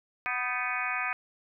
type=harmonic tone with a mistuned harmonic; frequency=248.1 Hz; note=B3; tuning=8 cents sharp; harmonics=3 / 4 / 5 / 6 / 7 / 8 / 9 / 10; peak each=-38 / -40 / -35 / -37 / -38 / -40 / -35 / -35 dBFS; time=0.26-1.13 s; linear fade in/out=0 ms; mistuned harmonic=6; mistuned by=+68 cents; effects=none